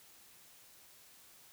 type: silence
effects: white hiss -60 dBFS RMS until 1.52 s